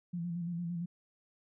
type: tone with vibrato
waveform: sine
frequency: 171.9 Hz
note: F3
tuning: 27 cents flat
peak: -34 dBFS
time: 0.13-0.86 s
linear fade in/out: 10 ms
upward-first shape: square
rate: 8.8 Hz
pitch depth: 39 cents each way
effects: none